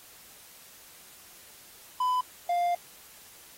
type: tone pair in turn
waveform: triangle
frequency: 1003 / 700.3 Hz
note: B5 / F5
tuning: +26 / +5 cents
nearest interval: tritone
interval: 621 cents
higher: first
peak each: -22 dBFS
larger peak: neither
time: 2-2.21 / 2.49-2.75 s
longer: second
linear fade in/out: 5 ms
effects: white hiss -52 dBFS RMS until 3.57 s + AAC 48 kbps